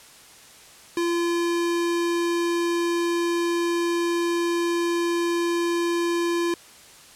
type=tone; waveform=square; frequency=342.5 Hz; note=F4; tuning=34 cents flat; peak=-22 dBFS; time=0.97-6.54 s; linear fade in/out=2 ms; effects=white hiss -48 dBFS RMS until 7.15 s + low-pass 10000 Hz 12 dB/octave